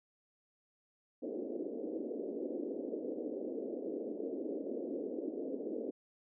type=band-pass noise; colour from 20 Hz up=pink; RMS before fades=-40 dBFS; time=1.22-5.91 s; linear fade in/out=10 ms; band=250 to 540 Hz; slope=48 dB/octave; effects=none